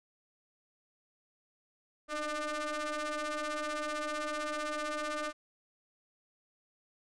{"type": "ring-modulated tone", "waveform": "sawtooth", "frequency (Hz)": 298.4, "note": "D4", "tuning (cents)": 28, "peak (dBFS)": -27, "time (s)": [2.08, 5.33], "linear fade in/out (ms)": 50, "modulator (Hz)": 903, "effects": ["resampled to 22050 Hz"]}